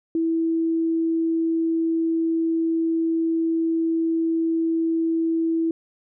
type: tone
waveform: sine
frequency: 327.8 Hz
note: E4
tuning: 10 cents flat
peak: -19 dBFS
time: 0.15-5.71 s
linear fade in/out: 2 ms
effects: none